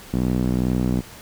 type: tone with band-pass filter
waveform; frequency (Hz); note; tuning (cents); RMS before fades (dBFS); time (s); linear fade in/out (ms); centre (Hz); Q
sawtooth; 62.3; B1; +16; -21; 0.13-1.01; 10; 220; 1.7
effects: pink hiss -42 dBFS RMS until 1.21 s